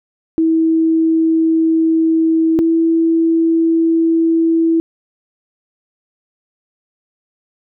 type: tone pair in turn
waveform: sine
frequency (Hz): 323.8 / 328.5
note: E4 / E4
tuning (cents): -31 / -6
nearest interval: unison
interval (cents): 25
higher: second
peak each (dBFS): -10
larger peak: neither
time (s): 0.38-2.59 / 2.59-4.8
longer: neither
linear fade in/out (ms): 0
effects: none